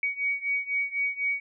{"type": "beating tone pair", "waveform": "sine", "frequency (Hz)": [2251, 2255], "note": ["C#7", "C#7"], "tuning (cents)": [26, 29], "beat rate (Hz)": 4, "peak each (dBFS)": [-28, -30], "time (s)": [0.03, 1.4], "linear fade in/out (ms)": 2, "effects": []}